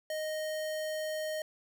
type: tone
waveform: square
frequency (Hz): 621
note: D#5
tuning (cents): -3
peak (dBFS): -34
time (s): 0.1-1.42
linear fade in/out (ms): 2
effects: none